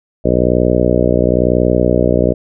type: harmonic tone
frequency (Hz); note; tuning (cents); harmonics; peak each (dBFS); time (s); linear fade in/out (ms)
61; B1; -21; 1 / 2 / 3 / 4 / 5 / 6 / 7 / 8 / 9 / 10; -19 / -19 / -19 / -19 / -19 / -19 / -19 / -19 / -19 / -19; 0.24-2.34; 20
effects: none